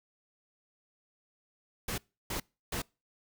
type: noise bursts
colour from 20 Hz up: pink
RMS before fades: -35 dBFS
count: 3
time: 1.88-2.82 s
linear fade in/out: 5 ms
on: 100 ms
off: 320 ms
effects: noise-tail reverb RT60 0.3 s tail -26 dB re dry